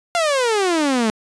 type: exponential sweep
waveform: sawtooth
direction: down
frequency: 706 to 211.7 Hz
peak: -12 dBFS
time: 0.15-1.1 s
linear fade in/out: 0 ms
effects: resampled to 22050 Hz